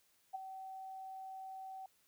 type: tone with ADSR envelope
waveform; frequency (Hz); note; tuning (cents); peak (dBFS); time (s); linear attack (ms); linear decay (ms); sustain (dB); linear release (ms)
sine; 764; G5; -45; -36; 0.33-1.86; 21; 14; -9; 3
effects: white hiss -73 dBFS RMS until 2.07 s